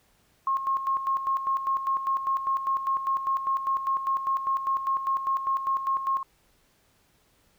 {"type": "tone with tremolo", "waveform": "sine", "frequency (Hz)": 1077, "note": "C6", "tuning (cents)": 50, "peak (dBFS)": -22, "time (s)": [0.47, 6.23], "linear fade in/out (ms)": 2, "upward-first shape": "square", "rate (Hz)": 5, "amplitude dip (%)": 60, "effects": ["pink hiss -65 dBFS RMS until 7.58 s"]}